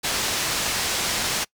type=low-pass noise; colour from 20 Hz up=white; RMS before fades=-25 dBFS; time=0.03-1.45 s; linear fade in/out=20 ms; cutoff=6900 Hz; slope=12 dB/octave; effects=noise-tail reverb RT60 0.1 s tail -24 dB re dry